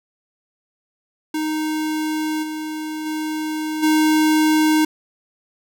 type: tone with level steps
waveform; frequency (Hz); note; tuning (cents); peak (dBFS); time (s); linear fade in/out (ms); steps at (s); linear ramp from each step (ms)
square; 310.3; D#4; -5; -21 / -26 / -23 / -14; 1.34-4.85; 5; 2.42 / 3.05 / 3.82; 20
effects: none